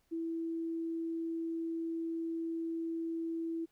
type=tone; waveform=sine; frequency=329.6 Hz; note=E4; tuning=in tune; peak=-34 dBFS; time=0.11-3.66 s; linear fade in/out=20 ms; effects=pink hiss -75 dBFS RMS until 3.71 s